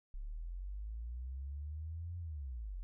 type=linear two-way sweep; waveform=sine; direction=up then down; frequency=33.53 to 88.1 to 39.93 Hz; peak=-40 dBFS; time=0.14-2.83 s; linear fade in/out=0 ms; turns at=2.18 s; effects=none